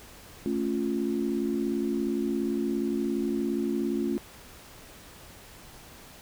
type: chord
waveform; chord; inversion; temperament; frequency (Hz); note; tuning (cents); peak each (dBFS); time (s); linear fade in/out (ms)
sine; A augmented; none; equal; 220 / 277.2 / 349.2; A3 / C#4 / E#4; 0 / 0 / 0; -30; 0.46-4.18; 0
effects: pink hiss -49 dBFS RMS until 6.21 s